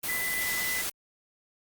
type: tone in noise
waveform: sine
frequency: 2000 Hz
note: B6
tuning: 21 cents sharp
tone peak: -30 dBFS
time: 0.08-0.82 s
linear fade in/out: 10 ms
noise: white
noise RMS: -32 dBFS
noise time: 0.03-0.9 s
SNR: -1 dB
effects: Opus 32 kbps